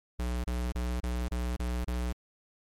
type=tone bursts; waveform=square; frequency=60.8 Hz; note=B1; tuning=26 cents flat; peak=-30 dBFS; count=7; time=0.19-2.126 s; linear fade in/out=5 ms; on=250 ms; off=31 ms; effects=MP3 64 kbps